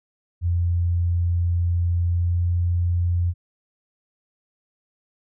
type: tone with pitch glide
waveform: sine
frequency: 86.6 to 87.3 Hz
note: F2 to F2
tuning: -14 to 0 cents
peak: -18 dBFS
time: 0.41-3.34 s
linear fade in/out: 50 ms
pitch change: +14 cents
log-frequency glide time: 2.07-2.45 s
effects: none